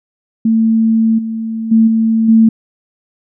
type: tone with level steps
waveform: sine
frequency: 223.9 Hz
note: A3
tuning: 30 cents sharp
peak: -8 / -17 / -5 / -9 / -4 dBFS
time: 0.45-2.49 s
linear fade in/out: 5 ms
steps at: 1.18 / 1.71 / 1.87 / 2.28 s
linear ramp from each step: 10 ms
effects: none